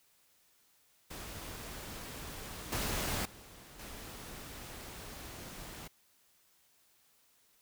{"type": "noise with level steps", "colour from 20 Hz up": "pink", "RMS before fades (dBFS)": [-45, -35, -54, -47], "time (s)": [1.1, 5.88], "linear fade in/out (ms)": 10, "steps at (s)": [2.72, 3.25, 3.79], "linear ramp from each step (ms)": 5, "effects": ["white hiss -69 dBFS RMS until 7.61 s"]}